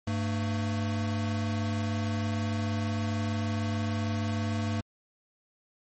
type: tone pair together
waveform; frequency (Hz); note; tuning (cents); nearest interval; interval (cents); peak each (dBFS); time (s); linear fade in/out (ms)
square; 100 / 224.5; G2 / A3; +35 / +35; octave + major second; 1400; -30 / -33; 0.07-4.81; 5
effects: low-pass 8000 Hz 12 dB/octave + MP3 32 kbps